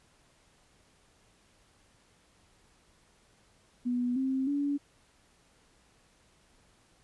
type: tone with pitch steps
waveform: sine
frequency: 245.4 / 264.5 / 285.2 Hz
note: B3 / C4 / C#4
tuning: -11 / +19 / +49 cents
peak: -27 dBFS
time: 3.85-4.78 s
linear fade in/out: 20 ms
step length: 310 ms
effects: pink hiss -65 dBFS RMS until 7.03 s + resampled to 24000 Hz